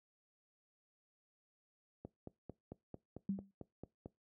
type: click train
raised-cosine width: 2 ms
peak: -33 dBFS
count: 10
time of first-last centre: 2.05-4.059 s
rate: 4.48 Hz
type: tone with exponential decay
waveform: sine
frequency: 196 Hz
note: G3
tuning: in tune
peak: -31 dBFS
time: 3.29-3.51 s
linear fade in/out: 2 ms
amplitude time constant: 46 ms
effects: noise-tail reverb RT60 0.2 s tail -21 dB re dry + high-pass 80 Hz 12 dB/octave